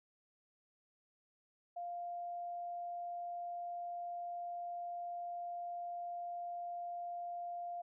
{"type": "tone", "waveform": "sine", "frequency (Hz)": 698.5, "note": "F5", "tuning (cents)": 0, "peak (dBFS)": -40, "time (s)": [1.76, 7.82], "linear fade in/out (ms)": 10, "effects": []}